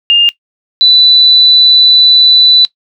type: tone pair in turn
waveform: sine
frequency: 2815 / 3981 Hz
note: F7 / B7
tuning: +13 / +13 cents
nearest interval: tritone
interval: 600 cents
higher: second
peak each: -3 dBFS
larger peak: neither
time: 0.1-0.29 / 0.81-2.65 s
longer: second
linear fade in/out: 0 ms
effects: noise-tail reverb RT60 0.1 s tail -19 dB re dry